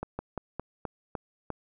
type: slowing click train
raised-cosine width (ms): 1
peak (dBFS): -19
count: 7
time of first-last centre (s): 0.03-1.503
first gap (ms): 160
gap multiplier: 1.17
effects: none